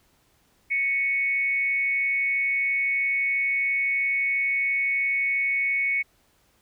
sine tone with amplitude modulation, 2217 Hz, C#7, in tune, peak -19 dBFS, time 0.7-6.03 s, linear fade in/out 20 ms, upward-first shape sine, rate 277 Hz, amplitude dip 50%, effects pink hiss -64 dBFS RMS until 6.61 s

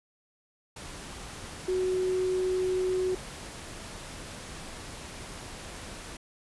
sine tone in noise, 370.3 Hz, F#4, 1 cent sharp, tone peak -25 dBFS, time 1.68-3.15 s, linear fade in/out 5 ms, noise pink, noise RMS -42 dBFS, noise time 0.76-6.17 s, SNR +14 dB, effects resampled to 24000 Hz

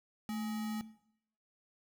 sine tone with sample-and-hold, 218.3 Hz, A3, 13 cents flat, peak -35 dBFS, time 0.29-0.81 s, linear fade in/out 0 ms, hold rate 1050 Hz, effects noise-tail reverb RT60 0.7 s tail -17 dB re dry

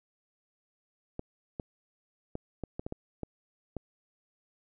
clicks, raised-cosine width 2 ms, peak -22 dBFS, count 9, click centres 1.194 / 1.598 / 2.354 / 2.637 / 2.795 / 2.865 / 2.924 / 3.233 / 3.767 s, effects none

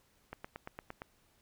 click train, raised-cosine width 0.5 ms, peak -27 dBFS, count 7, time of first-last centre 0.33-1.019 s, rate 8.71 Hz, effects pink hiss -70 dBFS RMS until 1.41 s

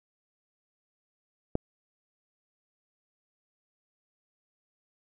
click, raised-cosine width 2 ms, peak -13 dBFS, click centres 1.554 s, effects none

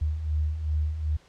sine beating tone pair, 74.4 / 77 Hz, D2 / D#2, +23 / -17 cents, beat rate 2.6 Hz, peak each -32 / -25 dBFS, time 0.01-1.17 s, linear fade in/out 10 ms, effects pink hiss -58 dBFS RMS until 1.28 s + low-pass 6000 Hz 12 dB/octave

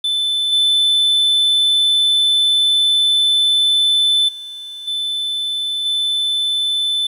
triangle tone with level steps, 3519 Hz, A7, in tune, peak -14 / -10 / -27 / -17 / -14 dBFS, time 0.04-7.07 s, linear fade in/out 5 ms, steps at 0.52 / 4.28 / 4.87 / 5.85 s, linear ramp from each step 10 ms, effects resampled to 32000 Hz + 8-bit

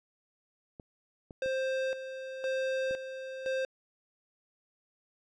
clicks, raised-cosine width 2 ms, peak -32 dBFS, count 4, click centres 0.798 / 1.308 / 1.46 / 2.91 s
square tone with tremolo, 526 Hz, C5, 9 cents sharp, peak -30 dBFS, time 1.42-3.65 s, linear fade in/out 2 ms, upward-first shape square, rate 0.98 Hz, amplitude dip 65%
effects low-pass 4000 Hz 12 dB/octave

